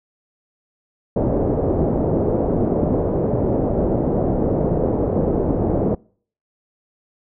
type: low-pass noise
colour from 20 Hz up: white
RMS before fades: -19 dBFS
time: 1.16-5.95 s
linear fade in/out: 5 ms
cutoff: 550 Hz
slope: 24 dB/octave
effects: noise-tail reverb RT60 0.5 s tail -26 dB re dry